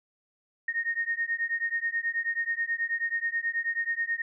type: beating tone pair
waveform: sine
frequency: 1847 / 1856.3 Hz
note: A#6 / A#6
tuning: -16 / -8 cents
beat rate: 9.3 Hz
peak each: -30 dBFS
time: 0.68-4.22 s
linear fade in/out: 5 ms
effects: none